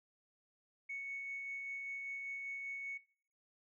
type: tone with tremolo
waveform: sine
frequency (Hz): 2217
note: C#7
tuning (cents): 0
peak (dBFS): -39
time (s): 0.89-2.98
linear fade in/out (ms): 10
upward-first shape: sine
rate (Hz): 5.1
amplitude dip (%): 25
effects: noise-tail reverb RT60 0.5 s tail -20 dB re dry + tanh soft clip ceiling -35 dBFS